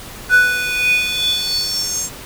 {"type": "tone with high-pass filter sweep", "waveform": "square", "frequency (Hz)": 494.3, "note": "B4", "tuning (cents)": 1, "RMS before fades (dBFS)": -17, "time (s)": [0.29, 2.1], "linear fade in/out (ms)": 50, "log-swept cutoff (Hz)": [1400, 7200], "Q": 8.4, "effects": ["pink hiss -34 dBFS RMS until 2.25 s"]}